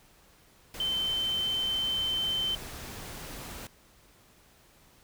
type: tone in noise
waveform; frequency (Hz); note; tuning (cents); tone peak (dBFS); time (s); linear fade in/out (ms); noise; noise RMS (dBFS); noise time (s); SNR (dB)
sine; 3088; G7; -27; -27; 0.8-2.55; 2; pink; -42; 0.74-3.67; +12
effects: pink hiss -60 dBFS RMS until 5.03 s